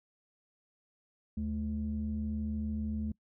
sine tone pair together, 76.2 / 215.5 Hz, D#2 / A3, -36 / -36 cents, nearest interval octave + tritone, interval 1800 cents, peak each -35 / -33 dBFS, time 1.37-3.12 s, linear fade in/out 5 ms, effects noise-tail reverb RT60 0.1 s tail -23 dB re dry + tanh soft clip ceiling -26 dBFS

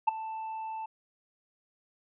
triangle tone with ADSR envelope, 883 Hz, A5, 6 cents sharp, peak -16 dBFS, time 0.07-0.86 s, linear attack 13 ms, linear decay 12 ms, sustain -17 dB, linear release 7 ms, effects resampled to 8000 Hz

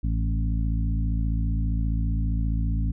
harmonic tone with a mistuned harmonic, 55 Hz, A1, in tune, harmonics 1 / 2 / 3 / 4 / 5, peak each -23 / -29 / -33 / -35 / -37 dBFS, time 0.03-2.92 s, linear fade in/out 10 ms, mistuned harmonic 3, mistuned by +17 cents, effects none

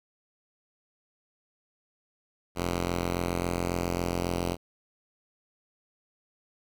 5% pulse tone pair together, 43.66 / 87.31 Hz, F1 / F2, 0 / 0 cents, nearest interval octave, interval 1200 cents, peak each -21 dBFS, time 2.55-4.57 s, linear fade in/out 50 ms, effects none

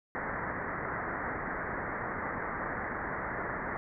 white low-pass noise, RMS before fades -36 dBFS, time 0.15-3.77 s, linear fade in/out 0 ms, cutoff 2000 Hz, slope 96 dB/octave, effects none

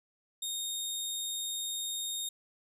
20% pulse tone, 3700 Hz, A#7, 14 cents flat, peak -28 dBFS, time 0.42-2.29 s, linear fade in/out 5 ms, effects none

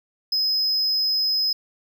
triangle tone, 5080 Hz, D#8, 35 cents sharp, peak -18 dBFS, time 0.32-1.53 s, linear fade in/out 5 ms, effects none

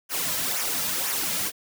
white noise with flanger, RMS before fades -27 dBFS, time 0.09-1.52 s, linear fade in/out 50 ms, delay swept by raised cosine 0.23 to 2.73 ms, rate 2 Hz, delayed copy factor -0.65, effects none

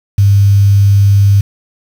sine tone with quantisation, 100 Hz, G2, 35 cents sharp, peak -4 dBFS, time 0.18-1.41 s, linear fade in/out 5 ms, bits 5, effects none

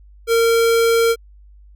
square tone, 460 Hz, A#4, 23 cents flat, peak -13 dBFS, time 0.27-1.16 s, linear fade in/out 50 ms, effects added 50 Hz sine -42 dBFS peak until 1.75 s

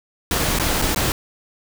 pink noise with dropouts, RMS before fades -20 dBFS, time 0.31-1.12 s, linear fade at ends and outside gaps 1 ms, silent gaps 0.588-0.597 / 0.817-0.821 / 0.947-0.96 s, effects none

